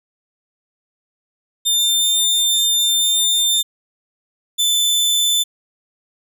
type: tone pair in turn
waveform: sawtooth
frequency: 3601 / 3523 Hz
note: A7 / A7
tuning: +39 / +1 cents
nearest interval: unison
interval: 38 cents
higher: first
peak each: -11 dBFS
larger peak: neither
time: 1.65-3.63 / 4.58-5.44 s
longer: first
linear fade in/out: 20 ms
effects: none